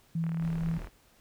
sine tone with tremolo, 164.81 Hz, E3, in tune, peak -27 dBFS, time 0.15-0.78 s, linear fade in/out 5 ms, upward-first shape sine, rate 4.1 Hz, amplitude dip 25%
click train, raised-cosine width 0.5 ms, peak -31 dBFS, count 25, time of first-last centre 0.24-0.872 s, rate 38 Hz
brown noise, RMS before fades -41 dBFS, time 0.39-0.9 s, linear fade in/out 50 ms
effects pink hiss -63 dBFS RMS until 1.2 s

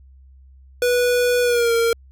square tone with pitch glide, 489.9 to 462.4 Hz, B4 to A#4, -14 to -14 cents, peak -16 dBFS, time 0.82-1.93 s, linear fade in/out 2 ms, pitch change -100 cents, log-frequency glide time 1.42-1.73 s, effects added 66 Hz sine -44 dBFS peak until 2.11 s

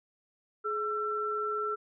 sine tone pair together, 422.9 / 1342.6 Hz, G#4 / E6, +31 / +31 cents, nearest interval octave + minor sixth, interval 2000 cents, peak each -34 / -31 dBFS, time 0.64-1.76 s, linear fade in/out 20 ms, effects none

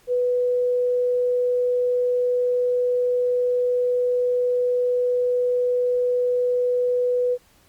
sine tone, 493.9 Hz, B4, in tune, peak -18 dBFS, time 0.07-7.38 s, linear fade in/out 50 ms, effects pink hiss -57 dBFS RMS until 7.68 s + Opus 48 kbps

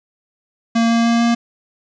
square tone with pitch steps, 230 / 231.5 / 232.9 / 234.4 Hz, A#3 / A#3 / A#3 / A#3, -23 / -12 / -1 / +10 cents, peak -13 dBFS, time 0.75-1.35 s, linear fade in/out 10 ms, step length 150 ms, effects resampled to 16000 Hz + 7-bit

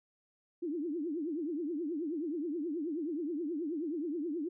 sine tone with vibrato, 317.1 Hz, D#4, 33 cents sharp, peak -33 dBFS, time 0.62-4.49 s, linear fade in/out 10 ms, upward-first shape triangle, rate 9.4 Hz, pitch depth 250 cents each way, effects none

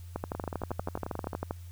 two click trains, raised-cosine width 1 ms, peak -18 / -21 dBFS, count 18 / 12, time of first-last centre 0.16-1.509 / 0.35-1.332 s, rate 12.6 / 11.2 Hz, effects added 87 Hz sine -42 dBFS peak until 1.71 s + white hiss -60 dBFS RMS until 1.71 s

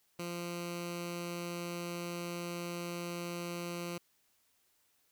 10% pulse tone with notch filter, 173.2 Hz, F3, 14 cents flat, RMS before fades -40 dBFS, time 0.19-3.98 s, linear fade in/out 5 ms, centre 790 Hz, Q 1.4, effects white hiss -73 dBFS RMS until 5.11 s

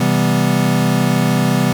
square chord, C major seventh, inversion none, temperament equal with one note detuned, 130.81 / 164.34 / 196 / 246.9 Hz, C3 / E3 / G3 / B3, 0 / -5 / 0 / 0 cents, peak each -19 dBFS, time 0-1.73 s, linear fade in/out 5 ms, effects 8-bit

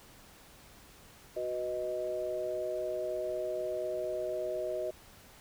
sine chord, B major, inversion second, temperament equal, 370 / 493.9 / 622.3 Hz, F#4 / B4 / D#5, 0 / 0 / 0 cents, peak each -38 / -40 / -34 dBFS, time 1.36-4.91 s, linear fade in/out 10 ms, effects pink hiss -56 dBFS RMS until 5.4 s

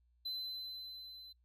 triangle tone with level ramp, 4045 Hz, B7, 41 cents sharp, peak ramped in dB -36 to -50 dBFS, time 0.25-1.33 s, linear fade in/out 10 ms, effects noise-tail reverb RT60 0.1 s tail -23 dB re dry + added 60 Hz sine -69 dBFS peak until 1.44 s

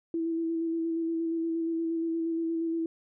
sine tone with vibrato, 329.6 Hz, E4, in tune, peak -27 dBFS, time 0.14-2.86 s, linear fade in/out 2 ms, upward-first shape square, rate 8.5 Hz, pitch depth 15 cents each way, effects none

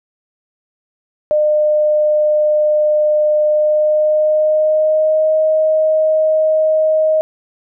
sine tone with pitch glide, 605 to 626 Hz, D#5 to D#5, -49 to +10 cents, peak -10 dBFS, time 1.31-7.21 s, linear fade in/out 0 ms, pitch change +59 cents, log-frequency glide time 3.47-5.35 s, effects none

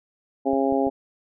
harmonic tone, 135.9 Hz, C#3, 34 cents flat, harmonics 2 / 3 / 4 / 5 / 6, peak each -23 / -25 / -26 / -27 / -28 dBFS, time 0.45-0.9 s, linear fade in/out 20 ms
clicks, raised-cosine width 2 ms, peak -23 dBFS, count 3, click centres 0.533 / 0.724 / 0.869 s
effects none

